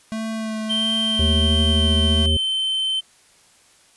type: tone with vibrato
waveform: square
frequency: 220 Hz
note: A3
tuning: in tune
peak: -25 dBFS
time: 0.12-2.26 s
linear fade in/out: 0 ms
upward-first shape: sine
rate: 1.5 Hz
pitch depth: 16 cents each way
type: tone with pitch glide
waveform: triangle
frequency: 3136 to 3087 Hz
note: G7 to G7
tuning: 0 to -27 cents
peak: -18 dBFS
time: 0.69-3.01 s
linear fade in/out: 20 ms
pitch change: -27 cents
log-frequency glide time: 1.31-2.35 s
type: harmonic tone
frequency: 77.78 Hz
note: D#2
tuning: in tune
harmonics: 1 / 3 / 5 / 7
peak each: -17 / -27 / -31 / -34 dBFS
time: 1.19-2.37 s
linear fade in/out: 5 ms
effects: white hiss -54 dBFS RMS until 3.96 s + resampled to 24000 Hz